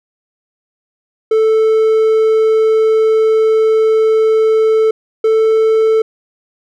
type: tone pair in turn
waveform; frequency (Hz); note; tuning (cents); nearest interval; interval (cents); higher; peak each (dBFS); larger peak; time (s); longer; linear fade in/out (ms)
triangle; 440 / 441.7; A4 / A4; 0 / +7; unison; 7; second; -6; neither; 1.31-4.91 / 5.24-6.02; first; 5
effects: none